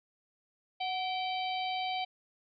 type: harmonic tone with a mistuned harmonic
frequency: 774 Hz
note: G5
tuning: 22 cents flat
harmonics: 1 / 3 / 4 / 5 / 6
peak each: -33 / -40 / -40 / -44 / -47 dBFS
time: 0.8-2.05 s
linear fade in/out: 10 ms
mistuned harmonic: 1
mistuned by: -73 cents
effects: none